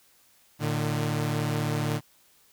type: tone pair together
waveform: sawtooth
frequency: 114.1 / 150.25 Hz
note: A#2 / D3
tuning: -37 / +40 cents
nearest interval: perfect fourth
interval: 477 cents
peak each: -25 / -24 dBFS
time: 0.59-2.01 s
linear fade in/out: 50 ms
effects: white hiss -61 dBFS RMS until 2.52 s